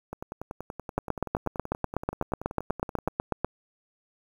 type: two click trains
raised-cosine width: 1 ms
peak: -21 / -11 dBFS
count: 32 / 21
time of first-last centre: 0.13-3.082 / 0.98-3.446 s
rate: 10.5 / 8.11 Hz
effects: 8-bit